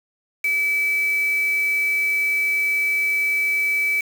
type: tone with quantisation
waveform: sine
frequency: 2299 Hz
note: D7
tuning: 37 cents flat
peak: -18 dBFS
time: 0.44-4.01 s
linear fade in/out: 5 ms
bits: 5
effects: none